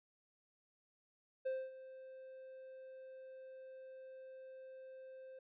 triangle tone with ADSR envelope, 523.3 Hz, C5, in tune, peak -33 dBFS, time 1.45-5.39 s, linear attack 15 ms, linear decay 240 ms, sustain -16 dB, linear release 4 ms, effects resampled to 8000 Hz

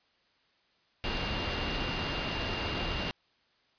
sine tone in noise, 2794 Hz, F7, in tune, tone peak -39 dBFS, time 1.04-3.11 s, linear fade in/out 0 ms, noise pink, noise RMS -33 dBFS, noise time 1.04-3.11 s, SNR -9 dB, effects white hiss -69 dBFS RMS until 3.78 s + resampled to 11025 Hz

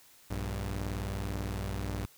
sawtooth tone pair together, 59.17 / 98 Hz, A#1 / G2, +27 / 0 cents, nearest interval major sixth, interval 873 cents, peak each -32 / -32 dBFS, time 0.3-2.06 s, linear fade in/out 10 ms, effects white hiss -59 dBFS RMS until 2.17 s

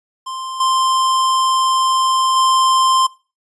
square tone with level steps, 1046.5 Hz, C6, in tune, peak -25 / -14 / -12 dBFS, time 0.26-3.07 s, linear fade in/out 10 ms, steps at 0.6 / 2.36 s, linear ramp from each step 5 ms, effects noise-tail reverb RT60 0.3 s tail -19 dB re dry + resampled to 24000 Hz

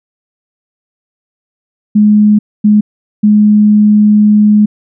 sine tone bursts at uneven times, 210 Hz, G#3, 19 cents sharp, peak -3 dBFS, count 3, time 1.95-2.39 / 2.64-2.81 / 3.23-4.66 s, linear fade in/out 10 ms, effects none

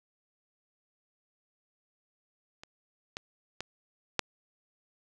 clicks, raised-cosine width 0.2 ms, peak -28 / -19 / -18 / -8 dBFS, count 4, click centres 2.635 / 3.169 / 3.606 / 4.193 s, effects none

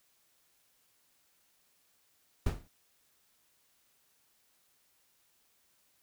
brown noise with exponential decay, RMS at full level -26 dBFS, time 2.46-2.68 s, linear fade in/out 5 ms, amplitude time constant 47 ms, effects white hiss -71 dBFS RMS until 6.02 s

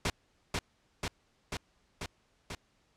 pink noise with echo, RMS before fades -30 dBFS, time 0.05-0.1 s, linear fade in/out 2 ms, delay 490 ms, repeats 5, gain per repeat -2 dB, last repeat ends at 2.55 s, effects pink hiss -71 dBFS RMS until 2.96 s + low-pass 7000 Hz 12 dB/octave

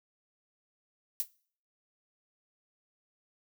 violet noise with exponential decay, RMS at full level -27 dBFS, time 1.2-1.28 s, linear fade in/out 0 ms, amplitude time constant 17 ms, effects noise-tail reverb RT60 0.5 s tail -22 dB re dry

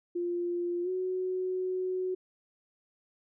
sine tone with pitch glide, 349.2 to 370 Hz, F4 to F#4, 0 to 0 cents, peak -29 dBFS, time 0.15-2.15 s, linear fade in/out 10 ms, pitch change +100 cents, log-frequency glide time 0.83-0.89 s, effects none

